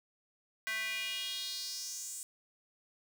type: tone with high-pass filter sweep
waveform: square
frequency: 220 Hz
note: A3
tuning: in tune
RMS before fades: -39 dBFS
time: 0.67-2.23 s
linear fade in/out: 0 ms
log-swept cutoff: 1800 to 8200 Hz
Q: 3.7
effects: none

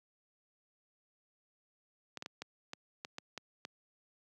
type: clicks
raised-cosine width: 0.2 ms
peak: -24 dBFS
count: 9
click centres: 2.173 / 2.224 / 2.261 / 2.42 / 2.734 / 3.049 / 3.184 / 3.377 / 3.651 s
effects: high-pass 150 Hz 12 dB/octave

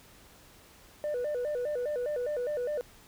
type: tone with vibrato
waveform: sine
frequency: 541 Hz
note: C#5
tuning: 42 cents flat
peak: -27 dBFS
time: 1.04-2.81 s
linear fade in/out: 0 ms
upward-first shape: square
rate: 4.9 Hz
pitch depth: 170 cents each way
effects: tanh soft clip ceiling -28 dBFS + pink hiss -56 dBFS RMS until 3.07 s

